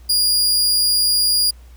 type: tone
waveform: sawtooth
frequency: 4848 Hz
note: D#8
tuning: 46 cents flat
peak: -11 dBFS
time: 0.09-1.51 s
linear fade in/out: 10 ms
effects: added 60 Hz sine -39 dBFS peak until 1.76 s + pink hiss -54 dBFS RMS until 1.76 s